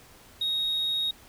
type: tone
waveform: sine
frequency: 3757 Hz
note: A#7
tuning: 13 cents sharp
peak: -23 dBFS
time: 0.41-1.11 s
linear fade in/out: 5 ms
effects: tanh soft clip ceiling -23 dBFS + pink hiss -53 dBFS RMS until 1.28 s